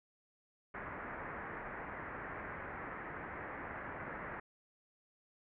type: low-pass noise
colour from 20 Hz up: white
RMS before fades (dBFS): -45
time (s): 0.74-4.4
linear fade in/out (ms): 5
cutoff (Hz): 2000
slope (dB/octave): 48
effects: none